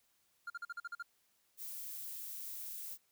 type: tone bursts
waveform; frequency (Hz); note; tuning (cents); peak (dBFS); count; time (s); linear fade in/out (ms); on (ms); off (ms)
triangle; 1400; F6; +4; -38; 8; 0.47-1.026; 5; 31; 44
type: noise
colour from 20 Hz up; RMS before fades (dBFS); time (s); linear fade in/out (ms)
violet; -45; 1.57-2.98; 50
effects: white hiss -75 dBFS RMS until 3.11 s